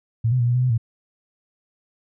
sine tone with pitch steps, 114.1 / 127.2 / 119.6 / 121.6 / 125.7 / 127.1 / 114.2 Hz, A#2 / C3 / A#2 / B2 / B2 / C3 / A#2, -37 / -48 / +45 / -26 / +31 / -50 / -35 cents, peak -16 dBFS, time 0.24-0.779 s, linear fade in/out 10 ms, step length 77 ms, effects none

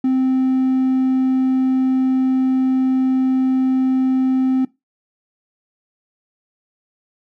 triangle tone, 260.5 Hz, C4, 7 cents flat, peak -11 dBFS, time 0.04-4.65 s, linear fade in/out 5 ms, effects noise-tail reverb RT60 0.2 s tail -21 dB re dry + tanh soft clip ceiling -7 dBFS

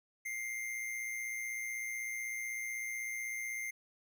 square tone with amplitude modulation, 2100 Hz, C7, 6 cents sharp, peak -36 dBFS, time 0.25-3.71 s, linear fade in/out 10 ms, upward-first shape sine, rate 116 Hz, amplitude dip 45%, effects none

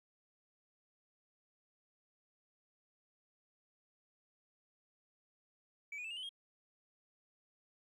sine tone with pitch steps, 2295 / 2460 / 2636 / 2825 / 3028 / 3246 Hz, D7 / D#7 / E7 / F7 / F#7 / G#7, -40 / -20 / -1 / +19 / +39 / -40 cents, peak -39 dBFS, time 5.92-6.292 s, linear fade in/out 5 ms, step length 62 ms, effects tanh soft clip ceiling -41 dBFS + 13-bit

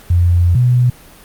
sine tone pair in turn, 87.31 / 123.74 Hz, F2 / B2, 0 / +4 cents, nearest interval tritone, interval 604 cents, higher second, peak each -8 dBFS, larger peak neither, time 0.1-0.55 / 0.55-0.9 s, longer first, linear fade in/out 5 ms, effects pink hiss -41 dBFS RMS until 1.24 s + Opus 48 kbps

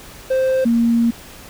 triangle / sine tone pair in turn, 523 / 233 Hz, C5 / A#3, -1 / -1 cents, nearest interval octave + major second, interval 1400 cents, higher first, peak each -12 dBFS, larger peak neither, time 0.3-0.65 / 0.65-1.11 s, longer second, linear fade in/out 10 ms, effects pink hiss -39 dBFS RMS until 1.49 s

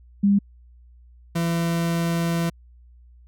sine / 40% pulse tone pair in turn, 200.7 / 168.18 Hz, G3 / E3, +41 / +35 cents, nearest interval minor third, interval 306 cents, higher first, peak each -14 / -20 dBFS, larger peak first, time 0.23-0.39 / 1.35-2.5 s, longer second, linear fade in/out 10 ms, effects added 60 Hz sine -47 dBFS peak until 3.27 s

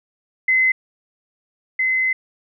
sine tone pair in turn, 2047 / 2047 Hz, C7 / C7, -38 / -38 cents, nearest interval unison, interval 0 cents, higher neither, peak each -13 / -16 dBFS, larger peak first, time 0.48-0.72 / 1.79-2.13 s, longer second, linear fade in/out 5 ms, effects none

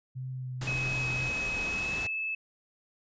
sine tone with vibrato, 128.3 Hz, C3, 34 cents flat, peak -34 dBFS, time 0.15-1.3 s, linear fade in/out 20 ms, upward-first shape triangle, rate 1.8 Hz, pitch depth 22 cents each way
pink noise, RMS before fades -38 dBFS, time 0.61-2.07 s, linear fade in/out 5 ms
sine tone with pitch glide, 2553 to 2611 Hz, D#7 to E7, +44 to -17 cents, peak -30 dBFS, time 0.67-2.35 s, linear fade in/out 5 ms, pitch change +39 cents, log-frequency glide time 1.67-2.01 s
effects resampled to 16000 Hz

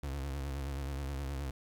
35% pulse tone with vibrato, 69 Hz, C#2, 7 cents flat, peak -34 dBFS, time 0.03-1.51 s, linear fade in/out 5 ms, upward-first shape sine, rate 9.5 Hz, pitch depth 77 cents each way, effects 11-bit

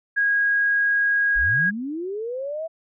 sine tone, 1642 Hz, G#6, 20 cents flat, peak -17 dBFS, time 0.16-1.71 s, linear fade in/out 20 ms
sine linear sweep, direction up, 31.04 to 662 Hz, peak -26 dBFS, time 1.35-2.68 s, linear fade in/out 20 ms
effects none

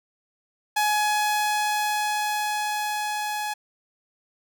sawtooth tone with level ramp, 842 Hz, G#5, 24 cents sharp, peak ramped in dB -16 to -23 dBFS, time 0.76-3.54 s, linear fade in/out 10 ms, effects none

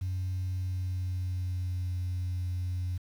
sine tone with pitch glide, 92.5 to 90.18 Hz, F#2 to F#2, 0 to -44 cents, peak -28 dBFS, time 0.01-2.98 s, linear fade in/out 10 ms, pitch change -44 cents, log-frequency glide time 0.43-1.99 s, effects tanh soft clip ceiling -27 dBFS + 9-bit

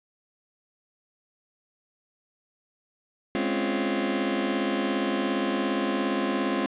sawtooth chord, Db major seventh, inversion second, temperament just, 207.9 / 259.9 / 277.2 / 346.5 Hz, Ab3 / C4 / Db4 / F4, +2 / -11 / 0 / -14 cents, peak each -26 dBFS, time 3.35-6.66 s, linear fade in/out 0 ms, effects resampled to 8000 Hz + 9-bit

